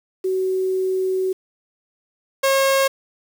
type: tone pair in turn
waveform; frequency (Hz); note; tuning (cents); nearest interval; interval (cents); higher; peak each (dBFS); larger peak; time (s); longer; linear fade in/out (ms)
sine / sawtooth; 375.8 / 541.7; F#4 / C#5; +27 / -40; tritone; 633; second; -18 / -11; second; 0.24-1.33 / 2.43-2.88; first; 10
effects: 7-bit